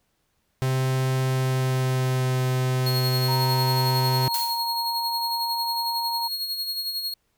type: tone with pitch glide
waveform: 45% pulse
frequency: 130.81 to 128.56 Hz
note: C3 to C3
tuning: 0 to -30 cents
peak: -21 dBFS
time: 0.62-4.28 s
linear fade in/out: 0 ms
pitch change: -30 cents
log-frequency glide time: 1.24-2.43 s
type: tone with tremolo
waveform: 45% pulse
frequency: 4300 Hz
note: C8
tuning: 47 cents sharp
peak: -24 dBFS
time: 2.86-7.14 s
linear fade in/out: 5 ms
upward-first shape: sine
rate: 11 Hz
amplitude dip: 50%
type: tone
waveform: sine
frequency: 932.3 Hz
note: A#5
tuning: in tune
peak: -26 dBFS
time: 3.28-6.28 s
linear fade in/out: 10 ms
type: noise with exponential decay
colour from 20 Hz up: blue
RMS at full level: -26 dBFS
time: 4.34-4.8 s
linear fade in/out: 2 ms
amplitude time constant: 100 ms
effects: pink hiss -71 dBFS RMS until 7.37 s